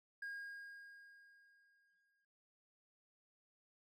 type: tone with exponential decay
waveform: triangle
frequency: 1627 Hz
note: G#6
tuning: 36 cents flat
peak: -40 dBFS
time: 0.22-2.25 s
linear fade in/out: 5 ms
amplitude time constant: 440 ms
effects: tanh soft clip ceiling -36 dBFS